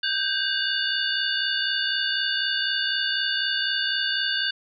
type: tone cluster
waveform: sine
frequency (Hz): 1538 / 1602 / 2869 / 3548 / 4507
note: G6 / G6 / F7 / A7 / C#8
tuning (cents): -33 / +37 / +46 / +14 / +28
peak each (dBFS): -29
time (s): 0.03-4.51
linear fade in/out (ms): 5
effects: none